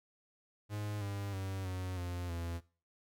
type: tone with pitch steps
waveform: 45% pulse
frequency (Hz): 104.4 / 100.15 / 96.07 / 92.15 / 88.4 / 84.8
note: G#2 / G2 / G2 / F#2 / F2 / E2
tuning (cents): +10 / +38 / -34 / -7 / +22 / +50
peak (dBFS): -37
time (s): 0.69-2.61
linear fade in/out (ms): 50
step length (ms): 320
effects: noise-tail reverb RT60 0.4 s tail -20 dB re dry